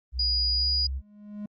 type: tone with pitch glide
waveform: sine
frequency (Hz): 62.6 to 66.71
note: B1 to C2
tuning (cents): +24 to +34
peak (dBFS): -28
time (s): 0.12-1.02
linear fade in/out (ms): 50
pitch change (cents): +110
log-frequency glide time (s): 0.51-0.68
type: tone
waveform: sine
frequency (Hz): 4900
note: D#8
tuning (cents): -27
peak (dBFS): -23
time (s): 0.19-0.87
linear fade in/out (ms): 5
type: tone with exponential growth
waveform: triangle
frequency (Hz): 207.7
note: G#3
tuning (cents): 0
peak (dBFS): -29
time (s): 0.77-1.46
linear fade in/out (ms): 5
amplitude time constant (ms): 150
effects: Opus 24 kbps